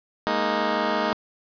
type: chord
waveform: 10% pulse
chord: Ab suspended second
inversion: none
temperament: just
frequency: 207.7 / 233.6 / 311.5 Hz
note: Ab3 / Bb3 / Eb4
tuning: 0 / +4 / +2 cents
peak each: -19 dBFS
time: 0.27-1.13 s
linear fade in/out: 0 ms
effects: resampled to 11025 Hz + 8-bit